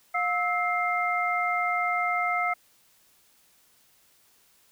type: tone cluster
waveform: sine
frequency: 712 / 1302 / 2100 Hz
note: F5 / E6 / C7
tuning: +33 / -22 / +6 cents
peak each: -28 dBFS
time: 0.14-2.54 s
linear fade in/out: 10 ms
effects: white hiss -62 dBFS RMS until 4.71 s